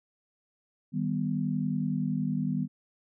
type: chord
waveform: sine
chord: Eb augmented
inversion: none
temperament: equal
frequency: 155.56 / 196 / 246.9 Hz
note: Eb3 / G3 / B3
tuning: 0 / 0 / 0 cents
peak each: -31 dBFS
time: 0.92-2.68 s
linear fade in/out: 50 ms
effects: none